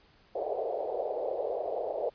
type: band-pass noise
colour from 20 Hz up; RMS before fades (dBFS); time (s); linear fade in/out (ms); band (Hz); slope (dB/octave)
white; -33; 0.35-2.1; 10; 420 to 690; 48
effects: pink hiss -62 dBFS RMS until 2.14 s + resampled to 11025 Hz